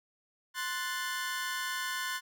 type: chord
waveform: sawtooth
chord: F# diminished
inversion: second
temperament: equal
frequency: 1046.5 / 1480 / 1760 Hz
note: C6 / F#6 / A6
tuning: 0 / 0 / 0 cents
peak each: -34 dBFS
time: 0.54-2.21 s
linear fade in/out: 50 ms
effects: none